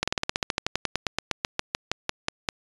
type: slowing click train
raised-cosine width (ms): 0.2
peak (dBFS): -6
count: 24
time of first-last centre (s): 0.03-2.488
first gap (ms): 46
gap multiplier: 1.07
effects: resampled to 22050 Hz